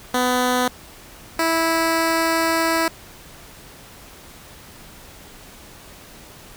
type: tone pair in turn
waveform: 10% pulse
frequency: 250 / 327.8 Hz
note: B3 / E4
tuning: +21 / -10 cents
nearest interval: perfect fourth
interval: 469 cents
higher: second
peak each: -9 / -9 dBFS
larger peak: neither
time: 0.14-0.68 / 1.39-2.88 s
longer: second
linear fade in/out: 2 ms
effects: pink hiss -43 dBFS RMS until 6.56 s